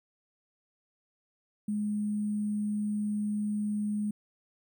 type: tone with sample-and-hold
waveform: sine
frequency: 209.2 Hz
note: G#3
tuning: 13 cents sharp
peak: -28 dBFS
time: 1.68-4.11 s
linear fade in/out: 5 ms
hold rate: 8820 Hz
effects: none